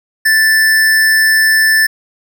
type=tone with amplitude modulation; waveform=square; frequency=1760 Hz; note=A6; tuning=in tune; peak=-7 dBFS; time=0.25-1.87 s; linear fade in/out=10 ms; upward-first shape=sine; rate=228 Hz; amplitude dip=25%; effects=none